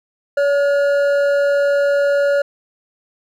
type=tone pair together; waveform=triangle; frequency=567 / 1428.8 Hz; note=C#5 / F6; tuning=+39 / +39 cents; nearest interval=octave + major third; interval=1600 cents; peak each=-11 / -22 dBFS; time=0.37-2.42 s; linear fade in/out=5 ms; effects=none